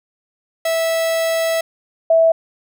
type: tone pair in turn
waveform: 45% pulse / sine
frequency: 655 / 655 Hz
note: E5 / E5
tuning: -11 / -11 cents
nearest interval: unison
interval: 0 cents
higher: neither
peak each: -16 / -9 dBFS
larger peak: second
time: 0.65-1.61 / 2.1-2.32 s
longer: first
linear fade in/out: 5 ms
effects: none